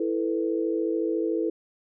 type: chord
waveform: sine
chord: E suspended fourth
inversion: none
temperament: equal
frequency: 329.6 / 440 / 493.9 Hz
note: E4 / A4 / B4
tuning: 0 / 0 / 0 cents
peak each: -26 / -28 / -31 dBFS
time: 0-1.5 s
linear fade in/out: 5 ms
effects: none